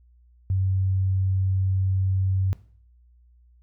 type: tone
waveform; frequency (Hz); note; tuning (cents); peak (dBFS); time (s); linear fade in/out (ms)
sine; 95; F#2; +46; -20; 0.5-2.53; 0
effects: noise-tail reverb RT60 0.5 s tail -17 dB re dry + added 60 Hz sine -53 dBFS peak until 3.62 s